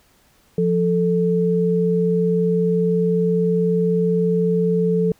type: tone pair together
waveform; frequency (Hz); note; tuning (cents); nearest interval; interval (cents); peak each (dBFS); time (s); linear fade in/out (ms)
sine; 174.61 / 440; F3 / A4; 0 / 0; octave + major third; 1600; -18; 0.58-5.12; 2
effects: pink hiss -57 dBFS RMS until 5.19 s